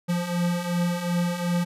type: beating tone pair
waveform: square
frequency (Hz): 172.8 / 175.5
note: F3 / F3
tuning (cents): -18 / +9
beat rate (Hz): 2.7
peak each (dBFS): -30 / -25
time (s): 0.08-1.65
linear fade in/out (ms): 20
effects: resampled to 32000 Hz